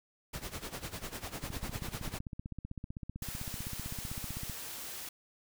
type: noise with tremolo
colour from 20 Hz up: pink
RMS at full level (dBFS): -39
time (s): 0.33-2.19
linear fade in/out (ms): 10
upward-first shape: sine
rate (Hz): 10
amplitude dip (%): 80
type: click train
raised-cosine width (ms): 5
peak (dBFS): -28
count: 49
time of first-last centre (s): 1.44-4.497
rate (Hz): 15.7
type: noise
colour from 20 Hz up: white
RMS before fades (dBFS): -43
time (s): 3.22-5.09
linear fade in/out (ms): 5
effects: none